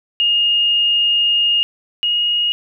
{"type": "tone pair in turn", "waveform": "sine", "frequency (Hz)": [2844, 2872], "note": ["F7", "F7"], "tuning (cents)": [31, 48], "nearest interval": "unison", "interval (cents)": 17, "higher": "second", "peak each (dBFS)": [-12, -14], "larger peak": "first", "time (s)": [[0.2, 1.63], [2.03, 2.52]], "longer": "first", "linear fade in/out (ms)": 0, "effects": []}